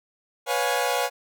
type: chord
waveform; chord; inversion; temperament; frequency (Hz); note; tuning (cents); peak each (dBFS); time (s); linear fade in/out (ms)
sawtooth; C# dominant seventh; third; equal with one note detuned; 493.9 / 554.4 / 711.9 / 830.6; B4 / C#5 / E#5 / G#5; 0 / 0 / +33 / 0; -24; 0.46-1.1; 50
effects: none